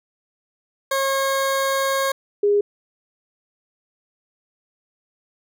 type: tone pair in turn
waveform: 20% pulse / sine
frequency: 542 / 409.5 Hz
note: C#5 / G#4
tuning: -39 / -24 cents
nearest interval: perfect fourth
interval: 485 cents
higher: first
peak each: -14 dBFS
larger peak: neither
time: 0.91-2.12 / 2.43-2.61 s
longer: first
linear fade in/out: 5 ms
effects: none